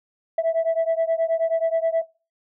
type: beating tone pair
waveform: sine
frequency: 653 / 662.4 Hz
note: E5 / E5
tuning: -17 / +8 cents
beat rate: 9.4 Hz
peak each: -20 dBFS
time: 0.38-2.02 s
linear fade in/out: 5 ms
effects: noise-tail reverb RT60 0.3 s tail -21 dB re dry + tanh soft clip ceiling -15 dBFS